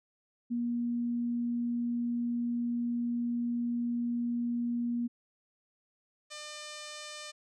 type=tone pair in turn; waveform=sine / 5% pulse; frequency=238.4 / 600.7 Hz; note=A#3 / D5; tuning=+39 / +39 cents; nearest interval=octave + major third; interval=1600 cents; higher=second; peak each=-29 / -30 dBFS; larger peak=first; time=0.5-5.08 / 6.3-7.32 s; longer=first; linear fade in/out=20 ms; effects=resampled to 22050 Hz